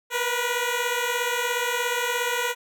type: beating tone pair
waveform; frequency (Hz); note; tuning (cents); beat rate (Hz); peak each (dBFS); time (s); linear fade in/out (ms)
10% pulse; 476.9 / 493.9; A#4 / B4; +39 / 0; 17; -18; 0.1-2.55; 50
effects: none